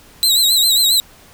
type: tone with vibrato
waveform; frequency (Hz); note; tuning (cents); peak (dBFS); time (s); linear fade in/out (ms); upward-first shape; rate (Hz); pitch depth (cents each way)
sawtooth; 3951; B7; 0; -8; 0.23-1; 0; sine; 7.4; 83
effects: pink hiss -45 dBFS RMS until 1.33 s